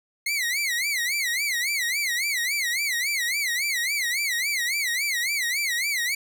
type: tone with vibrato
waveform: sawtooth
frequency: 2093 Hz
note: C7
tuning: in tune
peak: -20 dBFS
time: 0.26-6.15 s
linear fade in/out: 5 ms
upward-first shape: sine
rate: 3.6 Hz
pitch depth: 200 cents each way
effects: none